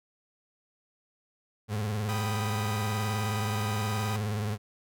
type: tone with vibrato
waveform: 35% pulse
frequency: 105.5 Hz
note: G#2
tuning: 28 cents sharp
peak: -27 dBFS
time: 1.68-4.58 s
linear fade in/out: 50 ms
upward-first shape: sine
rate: 19 Hz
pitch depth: 83 cents each way
type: chord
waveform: sawtooth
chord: G augmented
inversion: none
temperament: equal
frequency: 784 / 987.8 / 1244.5 Hz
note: G5 / B5 / D#6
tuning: 0 / 0 / 0 cents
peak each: -35 dBFS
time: 2.09-4.16 s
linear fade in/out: 0 ms
effects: none